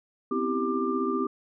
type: tone cluster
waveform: sine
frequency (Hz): 252.9 / 268.3 / 326.4 / 391 / 1189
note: B3 / C4 / E4 / G4 / D6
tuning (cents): +41 / +44 / -17 / -4 / +21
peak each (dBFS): -30 / -35 / -32 / -29 / -31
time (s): 0.31-1.27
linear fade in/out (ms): 5
effects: none